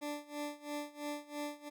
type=tone with tremolo; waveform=20% pulse; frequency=293.7 Hz; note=D4; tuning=in tune; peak=-32 dBFS; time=0.01-1.7 s; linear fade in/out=20 ms; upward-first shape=sine; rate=3 Hz; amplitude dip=90%; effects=none